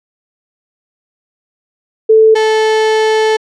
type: tone pair in turn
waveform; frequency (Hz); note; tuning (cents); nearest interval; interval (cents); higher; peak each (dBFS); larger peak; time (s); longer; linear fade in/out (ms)
sine / 35% pulse; 440 / 436.7; A4 / A4; 0 / -13; unison; 13; first; -3 / -7; first; 2.09-2.35 / 2.35-3.37; second; 10
effects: low-pass 5000 Hz 12 dB/octave